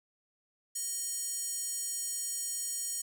square tone with high-pass filter, 622.3 Hz, D#5, in tune, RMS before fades -36 dBFS, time 0.75-3.02 s, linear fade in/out 10 ms, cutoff 7500 Hz, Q 4, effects none

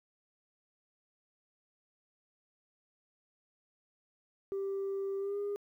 sine tone with pitch glide, 392 to 406.8 Hz, G4 to G#4, 0 to -36 cents, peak -31 dBFS, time 4.52-5.56 s, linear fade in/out 0 ms, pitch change +64 cents, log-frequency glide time 5.19-5.38 s, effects tanh soft clip ceiling -31 dBFS + 12-bit

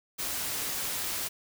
white noise, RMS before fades -33 dBFS, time 0.18-1.29 s, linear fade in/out 20 ms, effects none

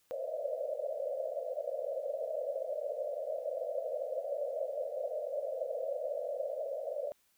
pink band-pass noise, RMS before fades -37 dBFS, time 0.11-7.12 s, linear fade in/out 0 ms, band 510 to 640 Hz, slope 96 dB/octave, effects white hiss -72 dBFS RMS until 7.37 s

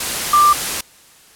sine tone in noise, 1185 Hz, D6, 15 cents sharp, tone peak -8 dBFS, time 0.33-0.53 s, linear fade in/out 5 ms, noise white, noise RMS -21 dBFS, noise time 0-0.81 s, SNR +10 dB, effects white hiss -47 dBFS RMS until 1.35 s + low-pass 12000 Hz 12 dB/octave

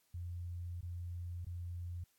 sine tone with dropouts, 87.31 Hz, F2, in tune, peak -40 dBFS, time 0.14-2.04 s, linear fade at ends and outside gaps 5 ms, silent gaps 0.81-0.828 / 1.448-1.466 s, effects white hiss -75 dBFS RMS until 2.18 s + AAC 64 kbps

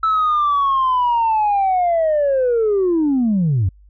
sine linear sweep, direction down, 1318.5 to 85 Hz, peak -12 dBFS, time 0.03-3.69 s, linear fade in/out 5 ms, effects tanh soft clip ceiling -11 dBFS + added 50 Hz sine -44 dBFS peak until 3.89 s

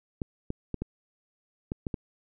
clicks, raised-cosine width 3 ms, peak -18 dBFS, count 7, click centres 0.218 / 0.504 / 0.743 / 0.82 / 1.719 / 1.868 / 1.942 s, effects none

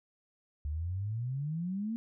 sine exponential sweep, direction up, 71.2 to 233.1 Hz, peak -32 dBFS, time 0.65-1.96 s, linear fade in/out 0 ms, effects none

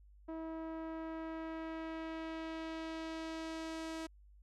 sawtooth tone with low-pass filter sweep, 322.7 Hz, E4, 37 cents flat, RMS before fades -43 dBFS, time 0.28-4.07 s, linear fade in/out 10 ms, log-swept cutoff 930 to 8300 Hz, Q 0.86, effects added 50 Hz sine -58 dBFS peak until 4.42 s

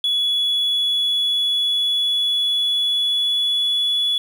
sine tone with pitch glide, 3392 to 3412 Hz, G#7 to G#7, +36 to +46 cents, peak -15 dBFS, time 0.04-4.18 s, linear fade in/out 2 ms, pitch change +10 cents, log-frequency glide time 0.6-4.04 s, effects tanh soft clip ceiling -14 dBFS + 7-bit

